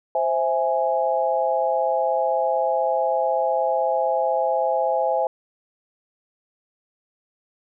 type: chord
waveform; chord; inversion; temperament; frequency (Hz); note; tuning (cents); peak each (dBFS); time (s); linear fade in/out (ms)
sine; C augmented; none; equal; 523.3 / 659.3 / 830.6; C5 / E5 / G#5; 0 / 0 / 0; -23; 0.15-5.27; 2
effects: none